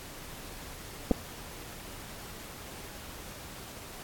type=clicks; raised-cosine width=2 ms; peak=-11 dBFS; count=2; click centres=1.111 / 1.115 s; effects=pink hiss -45 dBFS RMS until 4.03 s + AAC 64 kbps